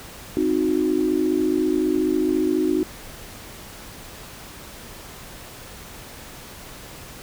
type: chord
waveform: sine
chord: C diminished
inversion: none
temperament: equal with one note detuned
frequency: 261.6 / 311.1 / 365.7 Hz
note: C4 / Eb4 / Gb4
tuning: 0 / 0 / -20 cents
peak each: -25 / -21 / -22 dBFS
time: 0.37-2.83 s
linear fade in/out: 0 ms
effects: pink hiss -40 dBFS RMS until 7.22 s